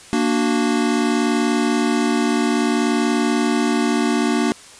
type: chord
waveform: square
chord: Bb augmented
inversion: none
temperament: equal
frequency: 233.1 / 293.7 / 370 Hz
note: Bb3 / D4 / F#4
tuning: 0 / 0 / 0 cents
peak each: -20 / -21 / -24 dBFS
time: 0.13-4.52 s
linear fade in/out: 0 ms
effects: white hiss -42 dBFS RMS until 4.79 s + resampled to 22050 Hz